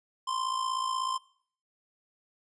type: tone with amplitude modulation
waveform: square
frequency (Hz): 1043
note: C6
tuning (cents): -6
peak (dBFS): -27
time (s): 0.27-1.18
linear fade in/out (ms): 10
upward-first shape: sine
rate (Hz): 56.4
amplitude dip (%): 65
effects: noise-tail reverb RT60 0.6 s tail -23 dB re dry + resampled to 22050 Hz